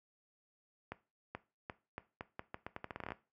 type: accelerating click train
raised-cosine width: 0.5 ms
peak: -26 dBFS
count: 18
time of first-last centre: 0.92-3.12 s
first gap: 430 ms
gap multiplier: 0.81
effects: noise-tail reverb RT60 0.3 s tail -17 dB re dry + high-pass 60 Hz 12 dB/octave